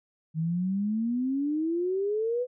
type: exponential sweep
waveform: sine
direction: up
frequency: 155.56 to 507 Hz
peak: -25 dBFS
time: 0.34-2.47 s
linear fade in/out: 50 ms
effects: none